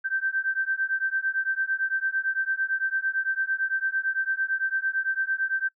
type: beating tone pair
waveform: sine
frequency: 1555 / 1563.9 Hz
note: G6 / G6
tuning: -14 / -5 cents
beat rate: 8.9 Hz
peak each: -27 dBFS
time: 0.04-5.69 s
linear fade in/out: 20 ms
effects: noise-tail reverb RT60 0.1 s tail -25 dB re dry